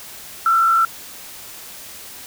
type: tone with frequency modulation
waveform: sine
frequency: 1344 Hz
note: E6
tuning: 33 cents sharp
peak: -12 dBFS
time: 0.46-0.85 s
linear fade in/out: 2 ms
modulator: 51.8 Hz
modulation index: 0.54
effects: white hiss -37 dBFS RMS until 2.26 s